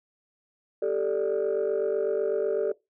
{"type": "chord", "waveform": "sine", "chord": "G suspended second", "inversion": "none", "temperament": "equal", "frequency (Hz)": [392, 440, 587.3], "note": ["G4", "A4", "D5"], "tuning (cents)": [0, 0, 0], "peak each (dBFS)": [-27, -25, -28], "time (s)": [0.82, 2.72], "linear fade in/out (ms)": 5, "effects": ["noise-tail reverb RT60 0.2 s tail -21 dB re dry", "tanh soft clip ceiling -19 dBFS"]}